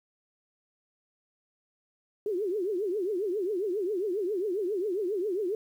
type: tone with vibrato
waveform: sine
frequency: 389.7 Hz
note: G4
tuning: 10 cents flat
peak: -27 dBFS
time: 2.26-5.55 s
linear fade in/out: 2 ms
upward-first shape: triangle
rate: 7.4 Hz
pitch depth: 250 cents each way
effects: 10-bit